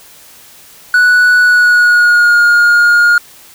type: tone with pitch glide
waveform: triangle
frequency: 1476 to 1424.1 Hz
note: F#6 to F6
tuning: -5 to +33 cents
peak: -3 dBFS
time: 0.94-3.18 s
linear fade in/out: 2 ms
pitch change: -62 cents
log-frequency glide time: 1.41-2.4 s
effects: white hiss -39 dBFS RMS until 3.54 s